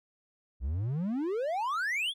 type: exponential sweep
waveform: triangle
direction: up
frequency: 58.27 to 3537 Hz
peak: -27 dBFS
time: 0.6-2.14 s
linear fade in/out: 50 ms
effects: none